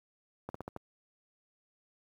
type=slowing click train; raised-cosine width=1 ms; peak=-25 dBFS; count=5; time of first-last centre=0.49-0.764 s; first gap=54 ms; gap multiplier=1.16; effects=high-pass 60 Hz 12 dB/octave + 10-bit